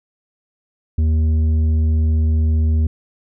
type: tone with tanh clipping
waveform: sine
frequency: 78.8 Hz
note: D#2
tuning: 23 cents sharp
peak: -14 dBFS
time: 0.98-2.87 s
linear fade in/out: 5 ms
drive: 7 dB
effects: none